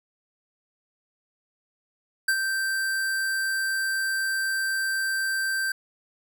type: tone with ADSR envelope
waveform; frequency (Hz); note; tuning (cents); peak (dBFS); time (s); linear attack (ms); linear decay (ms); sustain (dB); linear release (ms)
square; 1564; G6; -4; -19; 2.28-5.72; 6; 65; -6; 4
effects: none